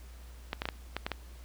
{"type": "clicks", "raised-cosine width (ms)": 0.3, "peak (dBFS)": -16, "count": 7, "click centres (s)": [0.531, 0.619, 0.655, 0.688, 0.966, 1.065, 1.117], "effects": ["added 60 Hz sine -46 dBFS peak until 1.44 s", "pink hiss -58 dBFS RMS until 1.44 s"]}